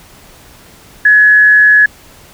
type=tone with frequency modulation; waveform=sine; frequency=1694 Hz; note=G#6; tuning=34 cents sharp; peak=-3 dBFS; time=1.05-1.86 s; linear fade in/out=5 ms; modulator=159 Hz; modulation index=0.23; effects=pink hiss -40 dBFS RMS until 2.33 s